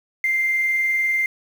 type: tone with tremolo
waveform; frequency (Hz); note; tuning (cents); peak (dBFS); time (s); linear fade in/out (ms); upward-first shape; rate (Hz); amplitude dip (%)
triangle; 2093; C7; 0; -13; 0.24-1.26; 2; square; 20; 25
effects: tanh soft clip ceiling -15 dBFS + 7-bit